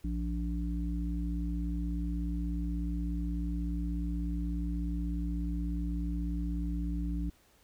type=harmonic tone; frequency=58.27 Hz; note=A#1; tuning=in tune; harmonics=1 / 3 / 5; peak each=-32 / -37 / -39 dBFS; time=0.04-7.3 s; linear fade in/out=5 ms; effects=pink hiss -65 dBFS RMS until 7.63 s